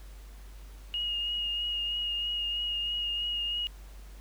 sine tone with vibrato, 2864 Hz, F7, 43 cents sharp, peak -29 dBFS, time 0.94-3.67 s, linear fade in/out 0 ms, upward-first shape triangle, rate 3.1 Hz, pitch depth 22 cents each way, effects added 49 Hz sine -44 dBFS peak until 4.2 s + pink hiss -57 dBFS RMS until 4.2 s

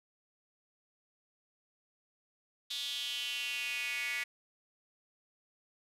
square tone with high-pass filter sweep, 130.7 Hz, C3, 1 cent flat, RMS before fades -37 dBFS, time 2.7-4.24 s, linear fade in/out 10 ms, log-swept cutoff 3600 to 2100 Hz, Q 6, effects resampled to 32000 Hz

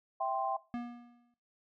sine chord, C major, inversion first, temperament equal, 659.3 / 784 / 1046.5 Hz, E5 / G5 / C6, 0 / 0 / 0 cents, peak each -36 / -33 / -36 dBFS, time 0.2-0.57 s, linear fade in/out 10 ms
square tone with exponential decay, 240 Hz, B3, 49 cents flat, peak -34 dBFS, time 0.74-1.34 s, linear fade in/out 0 ms, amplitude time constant 130 ms
effects noise-tail reverb RT60 0.4 s tail -19 dB re dry + low-pass 2000 Hz 12 dB/octave

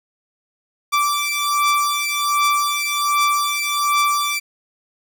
sawtooth beating tone pair, 1167 / 1168.3 Hz, D6 / D6, -11 / -9 cents, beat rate 1.3 Hz, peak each -16 dBFS, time 0.92-4.4 s, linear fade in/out 20 ms, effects none

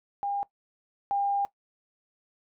sine tone pair in turn, 805 / 801.8 Hz, G5 / G5, +46 / +39 cents, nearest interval unison, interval 7 cents, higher first, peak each -27 / -24 dBFS, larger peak second, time 0.23-0.43 / 1.11-1.45 s, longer second, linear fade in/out 0 ms, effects noise-tail reverb RT60 0.1 s tail -18 dB re dry

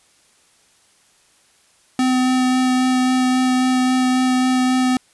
square tone with vibrato, 255.4 Hz, C4, 42 cents flat, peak -15 dBFS, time 1.99-4.97 s, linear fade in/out 2 ms, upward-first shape sine, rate 3.7 Hz, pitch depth 9 cents each way, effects white hiss -56 dBFS RMS until 5.13 s + resampled to 24000 Hz

